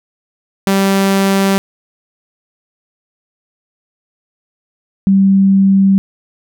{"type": "tone pair in turn", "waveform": ["sawtooth", "sine"], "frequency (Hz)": [195.1, 194.4], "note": ["G3", "G3"], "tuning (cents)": [-8, -14], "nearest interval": "unison", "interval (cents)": 6, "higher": "first", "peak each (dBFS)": [-6, -6], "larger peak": "neither", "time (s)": [[0.67, 1.58], [5.07, 5.98]], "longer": "neither", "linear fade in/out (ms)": 0, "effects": []}